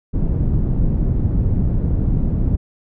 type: low-pass noise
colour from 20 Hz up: pink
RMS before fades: -17 dBFS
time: 0.13-2.57 s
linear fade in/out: 20 ms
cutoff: 190 Hz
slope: 12 dB/octave
effects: none